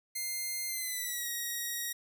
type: tone with pitch glide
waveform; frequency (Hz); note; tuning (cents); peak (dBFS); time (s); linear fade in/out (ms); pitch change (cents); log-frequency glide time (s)
5% pulse; 2100 to 1892.6; C7 to A#6; +6 to +26; -24; 0.15-1.93; 10; -180; 0.68-1.28
effects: none